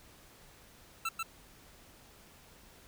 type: tone with echo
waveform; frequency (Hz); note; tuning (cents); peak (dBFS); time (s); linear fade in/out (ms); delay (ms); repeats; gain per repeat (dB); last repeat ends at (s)
25% pulse; 1335; E6; +22; -28; 1.05-1.09; 5; 140; 1; -2; 1.23
effects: pink hiss -58 dBFS RMS until 2.87 s

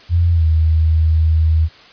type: tone with pitch glide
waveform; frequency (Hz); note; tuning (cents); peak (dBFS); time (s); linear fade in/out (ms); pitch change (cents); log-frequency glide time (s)
sine; 85.5 to 79.77; F2 to D#2; -36 to +44; -10; 0.09-1.69; 50; -120; 0.32-0.45
effects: white hiss -43 dBFS RMS until 1.92 s + resampled to 11025 Hz

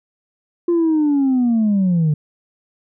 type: linear sweep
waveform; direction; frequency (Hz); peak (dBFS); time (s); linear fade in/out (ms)
sine; down; 349.4 to 146.4; -11; 0.68-2.14; 5
effects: tanh soft clip ceiling -11 dBFS

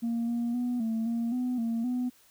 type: tone with pitch steps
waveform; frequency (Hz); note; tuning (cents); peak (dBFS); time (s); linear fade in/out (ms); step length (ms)
sine; 232.8 / 236.3 / 244.9 / 224.4 / 232.5 / 249.9 / 229.6 / 248.6; A#3 / A#3 / B3 / A3 / A#3 / B3 / A#3 / B3; -2 / +24 / -14 / +34 / -4 / +21 / -26 / +12; -25; 0.02-2.1; 20; 260
effects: tanh soft clip ceiling -25 dBFS + white hiss -61 dBFS RMS until 2.3 s

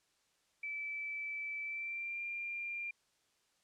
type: tone with pitch glide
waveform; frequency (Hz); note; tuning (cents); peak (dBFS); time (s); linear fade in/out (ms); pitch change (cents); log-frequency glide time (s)
sine; 2314 to 2389; D7 to D7; -26 to +29; -38; 0.63-2.91; 5; +55; 1.62-2.22
effects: white hiss -75 dBFS RMS until 3.63 s + low-pass 8000 Hz 12 dB/octave

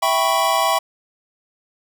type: chord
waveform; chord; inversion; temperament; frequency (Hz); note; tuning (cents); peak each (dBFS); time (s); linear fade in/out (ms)
square; C# half-diminished seventh; first; equal; 659.3 / 784 / 987.8 / 1108.7; E5 / G5 / B5 / C#6; 0 / 0 / 0 / 0; -22; 0.02-0.79; 10
effects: none

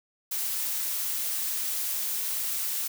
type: noise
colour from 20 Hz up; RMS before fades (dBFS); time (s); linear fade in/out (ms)
blue; -30; 0.31-2.88; 10
effects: none

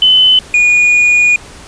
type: tone pair in turn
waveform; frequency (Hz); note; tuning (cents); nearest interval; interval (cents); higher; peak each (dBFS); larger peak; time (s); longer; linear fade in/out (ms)
sine / triangle; 3028 / 2447; F#7 / D#7; +39 / -29; major third; 368; first; -4; neither; 0.02-0.39 / 0.54-1.36; second; 2
effects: pink hiss -34 dBFS RMS until 1.67 s + resampled to 22050 Hz

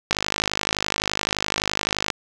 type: click train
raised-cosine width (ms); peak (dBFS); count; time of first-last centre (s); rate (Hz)
0.2; -3; 104; 0.11-2.102; 51.7
effects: none

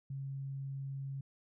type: tone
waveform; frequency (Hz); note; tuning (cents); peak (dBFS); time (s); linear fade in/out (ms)
sine; 136.6; C#3; -25; -38; 0.1-1.21; 5
effects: none

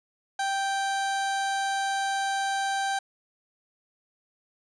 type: tone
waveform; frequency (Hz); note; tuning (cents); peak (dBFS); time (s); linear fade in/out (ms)
30% pulse; 784; G5; 0; -23; 0.39-2.99; 5
effects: resampled to 22050 Hz + 9-bit

